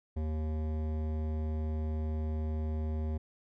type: tone with hard clipping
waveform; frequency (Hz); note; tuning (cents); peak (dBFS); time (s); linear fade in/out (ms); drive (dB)
sine; 77.78; D#2; 0; -33; 0.16-3.18; 10; 15
effects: none